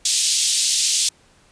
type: band-pass noise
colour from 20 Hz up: white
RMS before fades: -19 dBFS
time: 0.05-1.09 s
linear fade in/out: 5 ms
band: 3300 to 8700 Hz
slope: 24 dB/octave
effects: pink hiss -55 dBFS RMS until 1.51 s + resampled to 22050 Hz